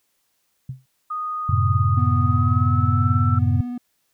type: tone with exponential decay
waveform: sine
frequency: 130.5 Hz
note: C3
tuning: 4 cents flat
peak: -24 dBFS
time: 0.69-0.86 s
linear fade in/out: 5 ms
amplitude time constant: 35 ms
type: tone with pitch glide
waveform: sine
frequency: 1239 to 1327.9 Hz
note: D#6 to E6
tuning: -8 to +12 cents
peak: -24 dBFS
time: 1.1-3.39 s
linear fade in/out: 10 ms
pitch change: +120 cents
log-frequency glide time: 2.2-3.1 s
type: chord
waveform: sine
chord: F# diminished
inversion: none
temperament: just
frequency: 92.5 / 111 / 133.2 Hz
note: F#2 / A2 / C3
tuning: 0 / +16 / +31 cents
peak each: -19 / -20 / -23 dBFS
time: 1.49-3.61 s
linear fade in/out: 5 ms
type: tone with vibrato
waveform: triangle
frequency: 244.9 Hz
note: B3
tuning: 14 cents flat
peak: -24 dBFS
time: 1.97-3.78 s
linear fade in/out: 5 ms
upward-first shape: triangle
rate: 16 Hz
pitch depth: 17 cents each way
effects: white hiss -69 dBFS RMS until 4.13 s